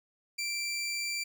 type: tone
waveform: 20% pulse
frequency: 2349 Hz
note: D7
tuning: in tune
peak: -27 dBFS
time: 0.38-1.24 s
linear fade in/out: 10 ms
effects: none